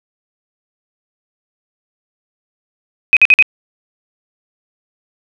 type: tone bursts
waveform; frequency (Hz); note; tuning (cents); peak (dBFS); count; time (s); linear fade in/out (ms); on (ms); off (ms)
sine; 2515; D#7; +18; -3; 4; 3.13-3.425; 0; 37; 49
effects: none